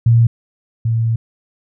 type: tone pair in turn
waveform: sine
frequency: 116.4 / 114.07 Hz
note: A#2 / A#2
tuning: -2 / -37 cents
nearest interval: unison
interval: 35 cents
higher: first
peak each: -7 / -13 dBFS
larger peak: first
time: 0.06-0.27 / 0.85-1.16 s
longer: second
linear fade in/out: 5 ms
effects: none